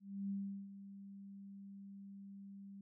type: tone with ADSR envelope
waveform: sine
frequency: 197.7 Hz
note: G3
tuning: 15 cents sharp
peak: -37 dBFS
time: 0-2.81 s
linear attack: 300 ms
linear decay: 380 ms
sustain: -13 dB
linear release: 3 ms
effects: none